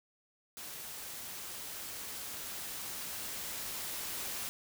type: noise with level ramp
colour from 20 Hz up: white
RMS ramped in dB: -45 to -39 dBFS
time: 0.57-4.49 s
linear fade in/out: 0 ms
effects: none